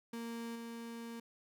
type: tone with level steps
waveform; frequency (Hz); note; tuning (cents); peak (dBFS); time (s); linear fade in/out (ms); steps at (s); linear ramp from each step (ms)
35% pulse; 231.8; A#3; -10; -39 / -42; 0.13-1.2; 5; 0.55; 10
effects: none